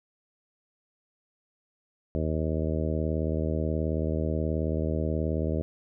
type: harmonic tone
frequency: 78.6 Hz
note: D#2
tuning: 18 cents sharp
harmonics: 1 / 2 / 3 / 4 / 5 / 6 / 7 / 8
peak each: -29 / -32 / -34 / -35 / -36 / -37 / -37 / -38 dBFS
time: 2.15-5.62 s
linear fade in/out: 0 ms
effects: none